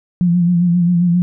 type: tone with vibrato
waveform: sine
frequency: 174.61 Hz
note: F3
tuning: in tune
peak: -10 dBFS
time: 0.21-1.22 s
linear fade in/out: 0 ms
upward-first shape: sine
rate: 7.5 Hz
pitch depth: 46 cents each way
effects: none